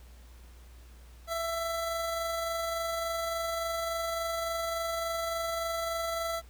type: tone with amplitude modulation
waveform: 25% pulse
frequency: 666 Hz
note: E5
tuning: 18 cents sharp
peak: -26 dBFS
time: 1.27-6.42 s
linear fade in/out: 50 ms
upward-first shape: sine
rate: 23.5 Hz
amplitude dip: 25%
effects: added 60 Hz sine -49 dBFS peak until 6.49 s + pink hiss -60 dBFS RMS until 6.49 s